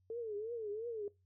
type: tone with vibrato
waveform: sine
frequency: 441.3 Hz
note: A4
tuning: 5 cents sharp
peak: -38 dBFS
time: 0.1-1.08 s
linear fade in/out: 2 ms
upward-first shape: triangle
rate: 2.9 Hz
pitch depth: 160 cents each way
effects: noise-tail reverb RT60 0.2 s tail -20 dB re dry + added 92 Hz sine -70 dBFS peak until 1.25 s